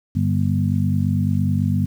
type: harmonic tone with a mistuned harmonic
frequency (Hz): 49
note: G1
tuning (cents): 0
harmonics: 2 / 3 / 4 / 5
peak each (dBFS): -20 / -22 / -23 / -24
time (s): 0.15-1.86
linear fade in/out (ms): 10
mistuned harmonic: 5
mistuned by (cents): -24
effects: 8-bit